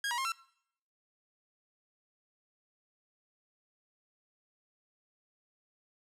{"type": "tone with pitch steps", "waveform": "sawtooth", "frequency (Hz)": [1633, 958, 1066, 1347], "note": ["G#6", "A#5", "C6", "E6"], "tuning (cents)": [-30, 47, 32, 37], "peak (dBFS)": -28, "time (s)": [0.04, 0.32], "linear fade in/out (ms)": 2, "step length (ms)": 70, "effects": ["noise-tail reverb RT60 0.7 s tail -23 dB re dry", "low-pass 11000 Hz 12 dB/octave"]}